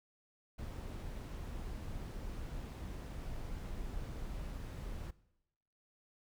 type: noise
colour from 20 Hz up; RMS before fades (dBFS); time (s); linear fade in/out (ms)
brown; -43; 0.58-5.11; 10
effects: noise-tail reverb RT60 0.9 s tail -20 dB re dry